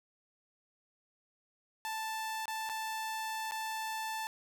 sawtooth tone with dropouts, 881 Hz, A5, 2 cents sharp, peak -32 dBFS, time 1.85-4.27 s, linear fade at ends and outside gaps 0 ms, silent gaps 2.456-2.48 / 2.691-2.697 / 3.511-3.52 s, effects none

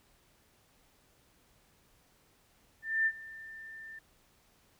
sine tone with ADSR envelope, 1788 Hz, A6, 27 cents sharp, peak -24 dBFS, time 2.82-3.99 s, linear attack 240 ms, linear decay 57 ms, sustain -20 dB, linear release 5 ms, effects pink hiss -67 dBFS RMS until 4.79 s

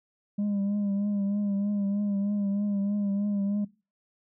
sine tone with vibrato, 202.2 Hz, G#3, 46 cents flat, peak -22 dBFS, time 0.38-3.65 s, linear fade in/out 10 ms, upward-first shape triangle, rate 3.2 Hz, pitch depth 47 cents each way, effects noise-tail reverb RT60 0.3 s tail -21 dB re dry + tanh soft clip ceiling -24 dBFS

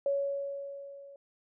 sine tone with level ramp, 559 Hz, C#5, 14 cents sharp, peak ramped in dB -25 to -48 dBFS, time 0.06-1.16 s, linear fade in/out 2 ms, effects none

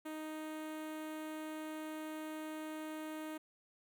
sawtooth tone with notch filter, 311.1 Hz, D#4, in tune, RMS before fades -44 dBFS, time 0.05-3.38 s, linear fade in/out 10 ms, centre 5100 Hz, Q 1.1, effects none

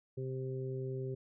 harmonic tone, 130.81 Hz, C3, in tune, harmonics 1 / 2 / 3 / 4, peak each -38 / -50 / -40 / -51 dBFS, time 0.17-1.15 s, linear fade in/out 10 ms, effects none

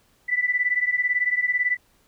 sine beating tone pair, 1975.5 / 1993.5 Hz, B6 / B6, 0 / +16 cents, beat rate 18 Hz, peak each -22 / -24 dBFS, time 0.28-1.77 s, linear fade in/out 20 ms, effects pink hiss -62 dBFS RMS until 2.07 s

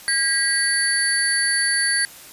sine tone cluster, 1624 / 1941 / 4531 / 10080 Hz, G#6 / B6 / C#8 / D#9, -39 / -31 / +37 / +21 cents, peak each -23 dBFS, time 0.08-2.05 s, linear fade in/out 0 ms, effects white hiss -42 dBFS RMS until 2.32 s + resampled to 32000 Hz

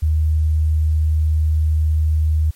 sine tone, 77.78 Hz, D#2, in tune, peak -13 dBFS, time 0.02-2.51 s, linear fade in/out 10 ms, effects white hiss -52 dBFS RMS until 2.55 s + MP3 64 kbps

